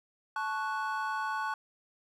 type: chord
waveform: triangle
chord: F# minor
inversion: first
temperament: equal with one note detuned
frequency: 872.9 / 1108.7 / 1480 Hz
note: A5 / C#6 / F#6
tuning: -14 / 0 / 0 cents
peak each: -33 / -34 / -34 dBFS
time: 0.36-1.54 s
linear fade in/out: 2 ms
effects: none